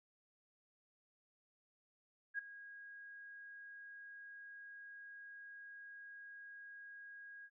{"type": "tone with ADSR envelope", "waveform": "sine", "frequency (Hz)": 1640, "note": "G#6", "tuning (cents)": -22, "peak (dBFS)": -35, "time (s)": [2.34, 7.5], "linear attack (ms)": 46, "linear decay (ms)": 9, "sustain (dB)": -16, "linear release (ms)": 56, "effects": []}